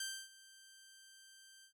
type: tone with ADSR envelope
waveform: 10% pulse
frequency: 1568 Hz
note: G6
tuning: in tune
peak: -30 dBFS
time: 0-1.73 s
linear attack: 4 ms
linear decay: 280 ms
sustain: -20 dB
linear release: 91 ms
effects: none